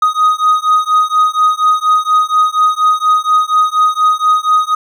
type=beating tone pair; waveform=triangle; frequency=1247 / 1251.2 Hz; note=D#6 / D#6; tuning=+3 / +9 cents; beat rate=4.2 Hz; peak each=-10 dBFS; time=0.02-4.75 s; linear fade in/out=5 ms; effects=none